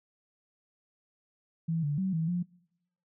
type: tone with pitch steps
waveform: sine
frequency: 164 / 145.6 / 189.5 / 161.8 / 176.6 Hz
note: E3 / D3 / F#3 / E3 / F3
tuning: -9 / -15 / +42 / -32 / +20 cents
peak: -27 dBFS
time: 1.68-2.43 s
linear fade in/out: 10 ms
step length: 150 ms
effects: noise-tail reverb RT60 0.8 s tail -25 dB re dry

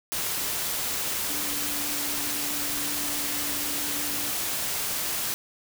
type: tone in noise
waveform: sine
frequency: 290.4 Hz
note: D4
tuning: 19 cents flat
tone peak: -39 dBFS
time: 1.29-4.31 s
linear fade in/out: 0 ms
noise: white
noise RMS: -29 dBFS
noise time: 0.12-5.34 s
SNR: -13 dB
effects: none

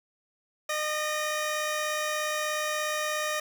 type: tone pair together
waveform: 15% pulse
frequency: 609 / 1883.8 Hz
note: D#5 / A#6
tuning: -37 / +18 cents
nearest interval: octave + minor sixth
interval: 1955 cents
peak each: -22 / -30 dBFS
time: 0.69-3.4 s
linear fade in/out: 5 ms
effects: none

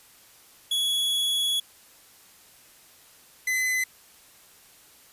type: tone pair in turn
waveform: 45% pulse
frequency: 3369 / 2026 Hz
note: G#7 / B6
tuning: +24 / +44 cents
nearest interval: major sixth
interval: 880 cents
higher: first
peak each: -23 dBFS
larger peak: neither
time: 0.71-1.6 / 3.47-3.84 s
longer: first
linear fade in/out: 5 ms
effects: white hiss -54 dBFS RMS until 5.12 s + resampled to 32000 Hz

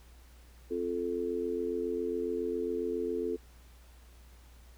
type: chord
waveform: sine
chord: F major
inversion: second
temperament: just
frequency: 261.9 / 349.2 / 436.5 Hz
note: C4 / F4 / A4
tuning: +2 / 0 / -14 cents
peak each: -38 / -35 / -33 dBFS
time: 0.7-3.37 s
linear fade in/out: 20 ms
effects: added 60 Hz sine -53 dBFS peak until 4.77 s + pink hiss -62 dBFS RMS until 4.77 s

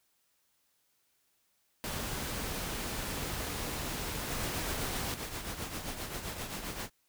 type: noise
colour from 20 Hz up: pink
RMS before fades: -37 dBFS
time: 1.84-5.14 s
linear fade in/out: 0 ms
type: noise with tremolo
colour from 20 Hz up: pink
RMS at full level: -37 dBFS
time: 4.28-6.9 s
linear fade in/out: 50 ms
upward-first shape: triangle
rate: 7.6 Hz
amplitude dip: 60%
effects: white hiss -74 dBFS RMS until 7.08 s

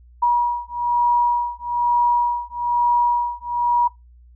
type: beating tone pair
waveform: sine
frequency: 960 / 961.1 Hz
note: B5 / B5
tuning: -49 / -47 cents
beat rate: 1.1 Hz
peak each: -19 dBFS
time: 0.22-3.88 s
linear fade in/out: 10 ms
effects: noise-tail reverb RT60 0.2 s tail -21 dB re dry + added 60 Hz sine -45 dBFS peak until 4.35 s

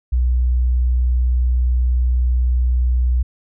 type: tone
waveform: sine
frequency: 61.74 Hz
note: B1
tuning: in tune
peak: -13 dBFS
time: 0.12-3.23 s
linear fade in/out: 10 ms
effects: none

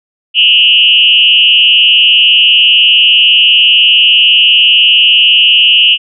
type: tone with frequency modulation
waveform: sine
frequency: 2879 Hz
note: F#7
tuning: 48 cents flat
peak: -3 dBFS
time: 0.34-5.98 s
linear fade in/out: 50 ms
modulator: 204 Hz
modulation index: 1
effects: none

